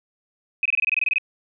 sine tone bursts, 2527 Hz, D#7, 26 cents sharp, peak -17 dBFS, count 12, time 0.63-1.183 s, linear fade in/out 2 ms, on 25 ms, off 23 ms, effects none

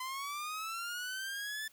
sawtooth linear sweep, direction up, 1018 to 1760 Hz, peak -34 dBFS, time 0-1.68 s, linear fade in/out 5 ms, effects white hiss -64 dBFS RMS until 1.72 s

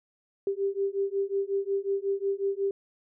sine beating tone pair, 392 / 397.5 Hz, G4 / G4, 0 / +24 cents, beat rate 5.5 Hz, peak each -29 dBFS, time 0.47-2.71 s, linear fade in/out 2 ms, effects none

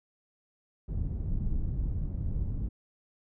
pink low-pass noise, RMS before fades -31 dBFS, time 0.88-2.69 s, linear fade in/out 10 ms, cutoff 130 Hz, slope 12 dB/octave, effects none

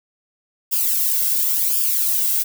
violet noise with flanger, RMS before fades -19 dBFS, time 0.71-2.44 s, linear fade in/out 20 ms, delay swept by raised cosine 0.49 to 1.69 ms, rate 0.93 Hz, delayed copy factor -0.7, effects none

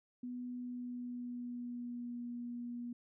sine tone with pitch glide, 246.9 to 240.4 Hz, B3 to B3, 0 to -46 cents, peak -40 dBFS, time 0.23-2.93 s, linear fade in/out 5 ms, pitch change -46 cents, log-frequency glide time 0.55-2.23 s, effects none

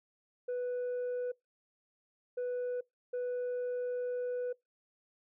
sine tone bursts at uneven times, 493.9 Hz, B4, in tune, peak -30 dBFS, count 3, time 0.48-1.32 / 2.37-2.81 / 3.13-4.53 s, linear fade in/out 10 ms, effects noise-tail reverb RT60 0.2 s tail -26 dB re dry + tanh soft clip ceiling -32 dBFS

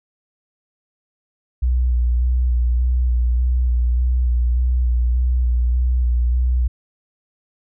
sine tone with vibrato, 61.1 Hz, B1, 18 cents flat, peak -14 dBFS, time 1.62-6.68 s, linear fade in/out 10 ms, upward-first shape square, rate 1.7 Hz, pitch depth 26 cents each way, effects none

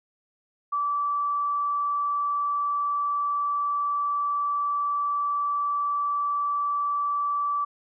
sine tone, 1158 Hz, D6, 25 cents flat, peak -23 dBFS, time 0.72-7.65 s, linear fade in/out 10 ms, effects none

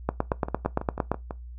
two click trains, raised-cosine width 1 ms, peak -9 / -18 dBFS, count 10 / 7, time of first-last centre 0.09-1.116 / 0.32-1.308 s, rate 8.77 / 6.07 Hz, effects noise-tail reverb RT60 0.2 s tail -20 dB re dry + added 60 Hz sine -38 dBFS peak until 1.58 s

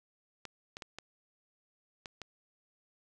clicks, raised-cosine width 0.2 ms, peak -25 dBFS, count 6, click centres 0.453 / 0.769 / 0.822 / 0.986 / 2.058 / 2.217 s, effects 10-bit

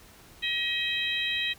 harmonic tone with a mistuned harmonic, 635 Hz, D#5, 35 cents sharp, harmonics 3 / 4 / 5 / 6, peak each -32 / -32 / -32 / -32 dBFS, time 0.42-1.54 s, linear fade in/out 20 ms, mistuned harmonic 6, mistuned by +17 cents, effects pink hiss -53 dBFS RMS until 1.58 s

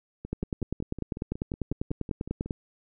two click trains, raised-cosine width 3 ms, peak -16 / -24 dBFS, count 23 / 13, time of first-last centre 0.33-2.508 / 0.25-2.46 s, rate 10.1 / 5.43 Hz, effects none

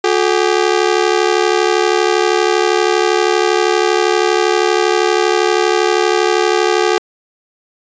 sawtooth ring-modulated tone, 396.3 Hz, G4, 19 cents sharp, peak -4 dBFS, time 0.04-6.98 s, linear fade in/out 0 ms, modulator 36.3 Hz, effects resampled to 16000 Hz

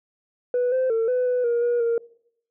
sine tone with pitch steps, 493 / 517 / 451.8 / 501 / 497 / 472.9 / 479.7 / 465.5 Hz, B4 / C5 / A4 / B4 / B4 / A#4 / A#4 / A#4, -3 / -21 / +46 / +25 / +11 / +25 / +50 / -2 cents, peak -17 dBFS, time 0.54-1.98 s, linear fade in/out 2 ms, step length 180 ms, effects noise-tail reverb RT60 0.7 s tail -24 dB re dry + tanh soft clip ceiling -17 dBFS

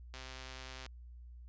click train, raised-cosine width 0.2 ms, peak -30 dBFS, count 95, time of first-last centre 0.14-0.863 s, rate 130 Hz, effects added 60 Hz sine -49 dBFS peak until 1.48 s + resampled to 16000 Hz

